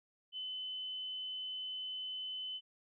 sine tone, 3030 Hz, F#7, 40 cents sharp, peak -39 dBFS, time 0.32-2.61 s, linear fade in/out 50 ms, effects none

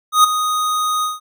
square tone with ADSR envelope, 1244.5 Hz, D#6, in tune, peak -6 dBFS, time 0.12-1.2 s, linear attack 120 ms, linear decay 10 ms, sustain -11 dB, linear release 170 ms, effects none

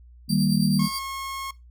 sine chord, Eb major, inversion none, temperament equal, 155.56 / 196 / 233.1 Hz, Eb3 / G3 / Bb3, 0 / 0 / 0 cents, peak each -23 / -22 / -24 dBFS, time 0.28-0.89 s, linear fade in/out 50 ms
sawtooth tone with tremolo, 4699 Hz, D8, in tune, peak -25 dBFS, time 0.29-0.99 s, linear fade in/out 5 ms, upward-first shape triangle, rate 9.3 Hz, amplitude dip 65%
sawtooth tone, 1085 Hz, C#6, 37 cents flat, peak -27 dBFS, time 0.79-1.51 s, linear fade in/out 5 ms
effects noise-tail reverb RT60 0.2 s tail -18 dB re dry + added 60 Hz sine -46 dBFS peak until 1.7 s

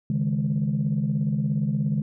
sine chord, C# suspended second, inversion none, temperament equal, 138.59 / 155.56 / 207.7 Hz, C#3 / D#3 / G#3, 0 / 0 / 0 cents, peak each -25 dBFS, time 0.1-2.02 s, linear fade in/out 2 ms, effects tanh soft clip ceiling -15 dBFS

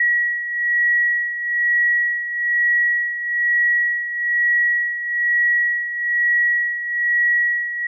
sine beating tone pair, 1918 / 1919.1 Hz, A#6 / A#6, +49 / +50 cents, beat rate 1.1 Hz, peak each -17 / -23 dBFS, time 0-7.87 s, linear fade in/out 5 ms, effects none

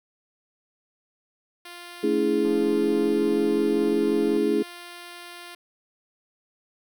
5% pulse tone, 349.2 Hz, F4, in tune, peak -28 dBFS, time 1.65-5.55 s, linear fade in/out 5 ms
sine chord, A major seventh, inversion none, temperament equal with one note detuned, 220 / 284.2 / 329.6 / 415.3 Hz, A3 / C#4 / E4 / G#4, 0 / +43 / 0 / 0 cents, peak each -28 / -26 / -25 / -23 dBFS, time 2.03-4.63 s, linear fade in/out 10 ms
click train, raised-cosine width 1 ms, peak -29 dBFS, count 335, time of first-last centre 2.45-4.37 s, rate 174 Hz
effects none

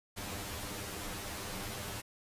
pink noise with comb filter, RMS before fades -41 dBFS, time 0.16-2.02 s, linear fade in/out 20 ms, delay 10 ms, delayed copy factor +0.95, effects resampled to 32000 Hz

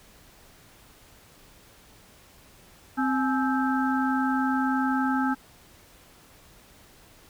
harmonic tone with a mistuned harmonic, 261.6 Hz, C4, in tune, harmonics 1 / 3 / 5 / 6, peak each -24 / -29 / -31 / -32 dBFS, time 2.97-5.35 s, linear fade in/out 20 ms, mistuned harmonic 3, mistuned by +130 cents, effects pink hiss -54 dBFS RMS until 7.29 s

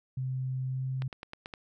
sine tone with pitch glide, 130 to 131.13 Hz, C3 to C3, -11 to +4 cents, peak -30 dBFS, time 0.17-1.08 s, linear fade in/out 5 ms, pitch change +15 cents, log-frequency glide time 0.67-0.85 s
clicks, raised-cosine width 0.3 ms, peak -24 dBFS, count 6, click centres 1.021 / 1.128 / 1.231 / 1.334 / 1.459 / 1.538 s
effects none

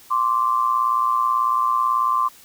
sine tone pair together, 1046.5 / 1164.7 Hz, C6 / D6, 0 / -15 cents, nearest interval major second, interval 185 cents, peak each -19 / -20 dBFS, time 0.1-2.29 s, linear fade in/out 20 ms, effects white hiss -48 dBFS RMS until 2.44 s

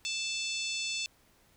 harmonic tone, 880 Hz, A5, in tune, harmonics 3 / 4 / 5 / 6 / 7 / 8 / 9, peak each -36 / -38 / -40 / -42 / -43 / -44 / -45 dBFS, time 0.05-1.06 s, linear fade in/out 0 ms, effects pink hiss -65 dBFS RMS until 1.56 s

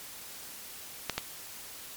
clicks, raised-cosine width 0.2 ms, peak -11 dBFS, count 2, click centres 1.097 / 1.18 s, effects white hiss -45 dBFS RMS until 1.96 s + MP3 96 kbps

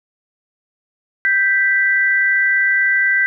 sine tone pair together, 1568 / 1975.6 Hz, G6 / B6, 0 / 0 cents, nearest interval major third, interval 400 cents, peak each -15 dBFS, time 1.25-3.26 s, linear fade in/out 0 ms, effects none

